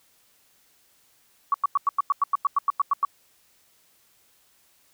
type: tone bursts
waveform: sine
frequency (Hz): 1128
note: C#6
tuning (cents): +30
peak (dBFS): -17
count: 14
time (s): 1.52-3.05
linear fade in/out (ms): 2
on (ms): 22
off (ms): 94
effects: white hiss -62 dBFS RMS until 4.93 s